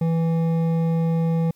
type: tone with hard clipping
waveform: triangle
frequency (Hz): 164.81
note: E3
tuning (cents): 0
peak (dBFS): -20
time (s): 0.01-1.51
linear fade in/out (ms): 5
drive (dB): 13
effects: white hiss -63 dBFS RMS until 1.55 s